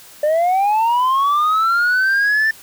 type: linear sweep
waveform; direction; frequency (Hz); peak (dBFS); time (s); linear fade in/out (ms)
sine; up; 587.3 to 1786; -10; 0.23-2.51; 5
effects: tanh soft clip ceiling -12 dBFS + white hiss -42 dBFS RMS until 2.62 s